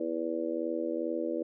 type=harmonic tone; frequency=82.41 Hz; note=E2; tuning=in tune; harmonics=3 / 4 / 5 / 6 / 7; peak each=-40 / -33 / -42 / -35 / -37 dBFS; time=0-1.43 s; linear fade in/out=5 ms; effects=none